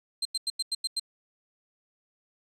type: tone bursts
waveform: 35% pulse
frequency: 4146 Hz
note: C8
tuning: 17 cents flat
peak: -25 dBFS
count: 7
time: 0.22-0.997 s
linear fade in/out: 5 ms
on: 33 ms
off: 91 ms
effects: resampled to 32000 Hz